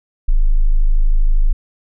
sine tone, 26.35 Hz, G#0, 26 cents sharp, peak -8 dBFS, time 0.28-1.53 s, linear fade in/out 10 ms, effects none

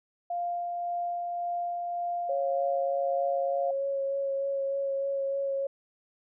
sine tone with tremolo, 698.5 Hz, F5, in tune, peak -28 dBFS, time 0.3-3.71 s, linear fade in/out 5 ms, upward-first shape sine, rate 1.8 Hz, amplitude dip 25%
sine tone with vibrato, 550 Hz, C#5, 14 cents flat, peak -27 dBFS, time 2.29-5.67 s, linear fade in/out 5 ms, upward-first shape sine, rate 3.3 Hz, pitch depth 12 cents each way
effects none

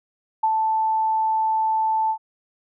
sine tone with ADSR envelope, 880 Hz, A5, in tune, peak -15 dBFS, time 0.43-2.18 s, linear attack 8 ms, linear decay 53 ms, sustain -3 dB, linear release 79 ms, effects none

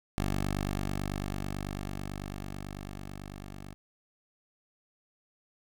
10% pulse tone with level ramp, 49.07 Hz, G1, 2 cents sharp, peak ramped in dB -20 to -35 dBFS, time 0.18-3.74 s, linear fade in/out 0 ms, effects none

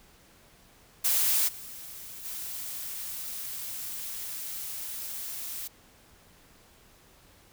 blue noise with level steps, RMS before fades -25 / -43 / -37 dBFS, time 1.04-5.68 s, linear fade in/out 10 ms, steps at 1.47 / 2.24 s, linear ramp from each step 20 ms, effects pink hiss -58 dBFS RMS until 7.52 s

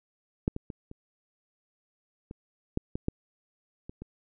clicks, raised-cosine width 3 ms, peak -12 / -21 / -25 / -30 / -27 / -14 / -19 / -14 / -27 / -27 dBFS, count 10, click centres 0.479 / 0.564 / 0.702 / 0.914 / 2.311 / 2.774 / 2.955 / 3.084 / 3.895 / 4.02 s, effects none

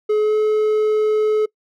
triangle tone with pitch glide, 425 to 428.9 Hz, G#4 to A4, +40 to -44 cents, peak -12 dBFS, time 0.09-1.46 s, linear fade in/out 10 ms, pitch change +16 cents, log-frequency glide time 0.2-0.35 s, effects noise-tail reverb RT60 0.1 s tail -24 dB re dry

